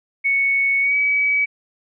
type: tone with pitch glide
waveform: sine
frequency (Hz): 2217 to 2278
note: C#7 to C#7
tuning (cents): 0 to +47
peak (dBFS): -15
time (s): 0.24-1.46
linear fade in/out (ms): 20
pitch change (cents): +47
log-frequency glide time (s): 0.81-0.95
effects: none